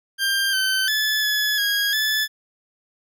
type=tone with pitch steps; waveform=20% pulse; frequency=1589 / 1538 / 1727 / 1707 / 1642 / 1733 Hz; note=G6 / G6 / A6 / G#6 / G#6 / A6; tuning=+23 / -33 / -33 / +47 / -20 / -27 cents; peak=-14 dBFS; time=0.18-2.28 s; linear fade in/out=50 ms; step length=350 ms; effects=none